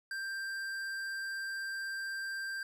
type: tone with tanh clipping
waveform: sine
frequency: 1579 Hz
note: G6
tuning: 12 cents sharp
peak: -38 dBFS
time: 0.11-2.63 s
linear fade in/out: 2 ms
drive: 14 dB
effects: none

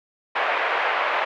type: band-pass noise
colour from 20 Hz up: pink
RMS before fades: -23 dBFS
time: 0.35-1.25 s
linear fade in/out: 10 ms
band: 580 to 2500 Hz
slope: 24 dB/octave
effects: none

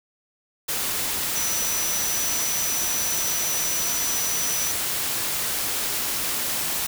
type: tone in noise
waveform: sine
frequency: 5920 Hz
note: F#8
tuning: in tune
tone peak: -26 dBFS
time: 1.35-4.72 s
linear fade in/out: 10 ms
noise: white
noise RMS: -26 dBFS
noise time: 0.68-6.87 s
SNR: -3 dB
effects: none

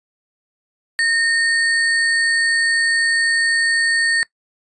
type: tone with sample-and-hold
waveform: sine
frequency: 1836 Hz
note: A#6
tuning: 27 cents flat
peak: -14 dBFS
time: 0.99-4.23 s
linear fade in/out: 0 ms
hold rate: 6300 Hz
effects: noise-tail reverb RT60 0.1 s tail -20 dB re dry + resampled to 22050 Hz

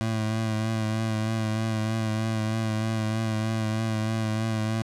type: tone with vibrato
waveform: 25% pulse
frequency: 110.3 Hz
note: A2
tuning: 5 cents sharp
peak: -21 dBFS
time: 0.01-4.82 s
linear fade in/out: 0 ms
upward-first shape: triangle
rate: 3.2 Hz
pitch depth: 35 cents each way
effects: low-pass 9000 Hz 12 dB/octave

